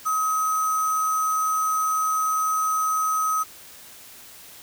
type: tone with sample-and-hold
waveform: sine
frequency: 1269 Hz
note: D#6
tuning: 34 cents sharp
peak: -20 dBFS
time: 0.05-3.44 s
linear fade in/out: 20 ms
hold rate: 7350 Hz
effects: white hiss -45 dBFS RMS until 4.62 s